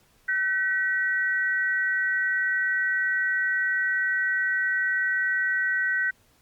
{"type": "tone pair together", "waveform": "sine", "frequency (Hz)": [1520, 1920.4], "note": ["F#6", "B6"], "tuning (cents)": [46, -49], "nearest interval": "major third", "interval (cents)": 405, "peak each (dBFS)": [-24, -26], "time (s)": [0.28, 6.11], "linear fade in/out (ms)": 10, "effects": ["pink hiss -62 dBFS RMS until 6.41 s", "Opus 48 kbps"]}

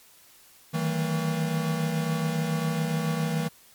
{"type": "tone cluster", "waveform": "square", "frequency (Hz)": [154.5, 161.7, 192.4, 226.8], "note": ["D#3", "E3", "G3", "A#3"], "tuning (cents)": [-12, -33, -32, -47], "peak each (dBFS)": [-36, -27, -36, -33], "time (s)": [0.73, 3.49], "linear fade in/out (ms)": 20, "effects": ["white hiss -55 dBFS RMS until 3.74 s", "MP3 96 kbps"]}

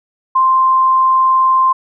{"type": "tone", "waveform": "sine", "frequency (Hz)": 1046.5, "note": "C6", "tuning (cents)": 0, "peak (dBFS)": -8, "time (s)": [0.35, 1.73], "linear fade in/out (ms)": 10, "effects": []}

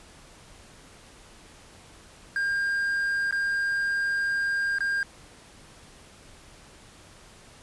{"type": "tone with dropouts", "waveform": "triangle", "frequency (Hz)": 1605, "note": "G6", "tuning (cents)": 40, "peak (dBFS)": -22, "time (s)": [2.36, 5.03], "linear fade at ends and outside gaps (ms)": 1, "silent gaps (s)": [[3.31, 3.325], [4.785, 4.806]], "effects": ["pink hiss -51 dBFS RMS until 7.62 s", "resampled to 24000 Hz"]}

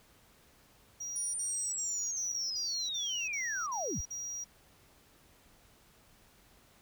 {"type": "tone bursts", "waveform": "triangle", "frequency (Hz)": 5740, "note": "F8", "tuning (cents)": 47, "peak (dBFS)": -36, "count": 9, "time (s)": [1, 4.444], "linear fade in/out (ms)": 10, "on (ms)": 340, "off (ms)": 48}
{"type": "linear sweep", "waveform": "sine", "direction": "down", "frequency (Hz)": [9730, 30], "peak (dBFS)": -34, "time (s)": [1.16, 4.01], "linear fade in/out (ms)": 0}
{"effects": ["pink hiss -63 dBFS RMS until 6.81 s"]}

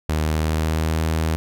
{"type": "tone with pitch glide", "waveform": "sawtooth", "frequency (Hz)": [77.78, 80.01], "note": ["D#2", "D#2"], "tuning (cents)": [0, 49], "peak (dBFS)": -15, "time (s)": [0.09, 1.36], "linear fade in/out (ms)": 0, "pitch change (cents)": 49, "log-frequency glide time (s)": [0.3, 1.01], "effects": []}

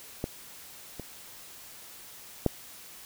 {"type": "clicks", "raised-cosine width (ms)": 2, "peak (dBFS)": [-16, -24, -9], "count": 3, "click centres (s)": [0.241, 0.997, 2.463], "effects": ["white hiss -48 dBFS RMS until 3.05 s"]}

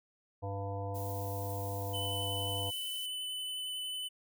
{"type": "harmonic tone", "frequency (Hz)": 99.1, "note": "G2", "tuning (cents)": 19, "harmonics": [1, 3, 5, 7, 9, 10], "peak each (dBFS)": [-37, -48, -42, -43, -47, -51], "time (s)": [0.42, 2.71], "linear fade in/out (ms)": 20}
{"type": "noise", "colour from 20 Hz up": "violet", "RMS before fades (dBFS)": -47, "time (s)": [0.94, 3.07], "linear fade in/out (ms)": 20}
{"type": "tone with vibrato", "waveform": "square", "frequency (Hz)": 3010, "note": "F#7", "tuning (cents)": 29, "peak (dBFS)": -37, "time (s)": [1.93, 4.09], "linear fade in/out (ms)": 20, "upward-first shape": "sine", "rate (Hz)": 11, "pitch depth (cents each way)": 11}
{"effects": []}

